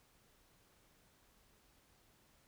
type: silence
effects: pink hiss -70 dBFS RMS until 2.47 s